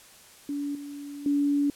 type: tone with level steps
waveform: sine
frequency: 286.2 Hz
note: D4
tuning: 45 cents flat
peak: -28 / -36 / -21 dBFS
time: 0.49-1.7 s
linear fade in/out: 2 ms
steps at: 0.75 / 1.26 s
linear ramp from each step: 2 ms
effects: white hiss -52 dBFS RMS until 1.75 s + low-pass 12000 Hz 12 dB/octave